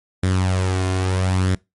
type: tone with flanger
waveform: sawtooth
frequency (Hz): 93.1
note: F#2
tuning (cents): +11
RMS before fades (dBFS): -19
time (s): 0.23-1.55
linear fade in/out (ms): 5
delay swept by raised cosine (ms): 0.55 to 2.85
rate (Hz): 0.76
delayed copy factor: +0.55
effects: noise-tail reverb RT60 0.2 s tail -22 dB re dry + MP3 48 kbps